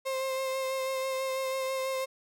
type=tone with vibrato; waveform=35% pulse; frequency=528 Hz; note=C5; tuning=16 cents sharp; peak=-28 dBFS; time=0.05-2.06 s; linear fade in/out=20 ms; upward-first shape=sine; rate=6.1 Hz; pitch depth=17 cents each way; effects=none